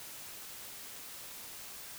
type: silence
effects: white hiss -47 dBFS RMS until 1.98 s